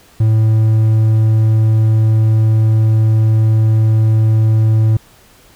triangle tone, 110 Hz, A2, in tune, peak -6 dBFS, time 0.2-4.97 s, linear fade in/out 5 ms, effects pink hiss -46 dBFS RMS until 5.55 s

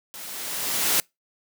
white noise with level ramp, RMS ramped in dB -39 to -20 dBFS, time 0.14-1 s, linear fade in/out 0 ms, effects noise-tail reverb RT60 0.2 s tail -26 dB re dry + high-pass 150 Hz 12 dB/octave

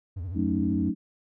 triangle tone with vibrato, 88.9 Hz, F2, 31 cents sharp, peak -29 dBFS, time 0.16-0.9 s, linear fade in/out 10 ms, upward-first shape sine, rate 13 Hz, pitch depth 170 cents each way
sine chord, D# half-diminished seventh, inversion first, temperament equal, 185 / 220 / 277.2 / 311.1 Hz, F#3 / A3 / C#4 / D#4, 0 / 0 / 0 / 0 cents, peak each -29 dBFS, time 0.34-0.95 s, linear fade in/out 50 ms
effects none

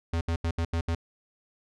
square tone bursts at uneven times, 83.4 Hz, E2, 21 cents sharp, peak -26 dBFS, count 6, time 0.13-0.21 / 0.28-0.36 / 0.44-0.51 / 0.58-0.65 / 0.73-0.81 / 0.88-0.95 s, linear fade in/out 5 ms, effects low-pass 6000 Hz 12 dB/octave

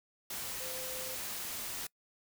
sine tone in noise, 515 Hz, C5, 28 cents flat, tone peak -45 dBFS, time 0.6-1.15 s, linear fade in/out 5 ms, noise white, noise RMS -40 dBFS, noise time 0.3-1.87 s, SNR -8 dB, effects noise-tail reverb RT60 0.1 s tail -24 dB re dry

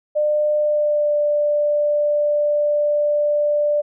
sine tone with pitch glide, 600 to 590.4 Hz, D5 to D5, +37 to +9 cents, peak -15 dBFS, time 0.15-3.82 s, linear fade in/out 20 ms, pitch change -28 cents, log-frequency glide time 0.57-1.15 s, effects none

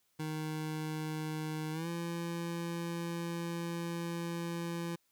25% pulse tone with pitch glide, 155.6 to 169.68 Hz, D#3 to F3, 0 to -50 cents, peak -32 dBFS, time 0.19-4.96 s, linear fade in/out 10 ms, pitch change +150 cents, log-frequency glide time 1.72-1.88 s, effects white hiss -75 dBFS RMS until 5.11 s

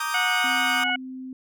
40% pulse chord, Eb major seventh, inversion second, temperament equal, 932.3 / 1174.7 / 1244.5 / 1568 Hz, Bb5 / D6 / Eb6 / G6, 0 / 0 / 0 / 0 cents, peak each -32 / -32 / -29 / -29 dBFS, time 0-0.84 s, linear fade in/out 5 ms
harmonic tone, 732 Hz, F#5, 19 cents flat, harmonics 1 / 2 / 3 / 4, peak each -29 / -26 / -26 / -28 dBFS, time 0.14-0.96 s, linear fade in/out 5 ms
sine tone with pitch glide, 260.5 to 259 Hz, C4 to C4, -7 to -17 cents, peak -33 dBFS, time 0.44-1.33 s, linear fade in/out 2 ms, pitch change -10 cents, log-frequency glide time 0.63-0.74 s
sine tone with exponential growth, 825 Hz, G#5, 12 cents flat, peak -31 dBFS, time 0.71-0.9 s, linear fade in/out 1 ms, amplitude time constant 41 ms
effects none

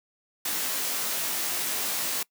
white noise with comb filter, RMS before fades -29 dBFS, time 0.45-2.23 s, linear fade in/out 5 ms, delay 19 ms, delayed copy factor +0.95, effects noise-tail reverb RT60 0.1 s tail -23 dB re dry + high-pass 200 Hz 12 dB/octave

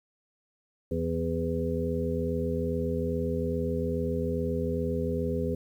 harmonic tone with a mistuned harmonic, 82.41 Hz, E2, in tune, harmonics 1 / 2 / 3 / 5 / 6, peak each -33 / -33 / -33 / -33 / -33 dBFS, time 0.91-5.55 s, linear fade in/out 5 ms, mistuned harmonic 6, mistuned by +17 cents, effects 10-bit

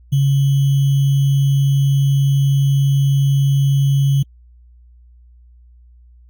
sine tone with sample-and-hold, 138.3 Hz, C#3, 4 cents flat, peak -11 dBFS, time 0.12-4.23 s, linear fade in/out 10 ms, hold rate 3150 Hz, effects added 60 Hz sine -43 dBFS peak until 6.29 s + Opus 48 kbps

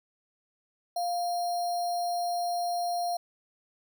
sine tone with sample-and-hold, 700 Hz, F5, 4 cents sharp, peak -27 dBFS, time 0.96-3.17 s, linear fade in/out 5 ms, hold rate 4900 Hz, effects none

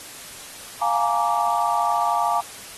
sine chord, Bb dominant seventh, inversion second, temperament just, 699.2 / 839.1 / 932.3 / 1165.4 Hz, F5 / Ab5 / Bb5 / D6, +2 / +18 / 0 / -14 cents, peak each -24 dBFS, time 0.81-2.41 s, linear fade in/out 10 ms, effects white hiss -39 dBFS RMS until 2.77 s + AAC 32 kbps

